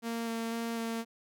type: tone with vibrato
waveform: sawtooth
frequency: 229.5 Hz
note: A#3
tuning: 27 cents flat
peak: -29 dBFS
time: 0.02-1.05 s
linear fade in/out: 50 ms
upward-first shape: square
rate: 2 Hz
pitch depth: 10 cents each way
effects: none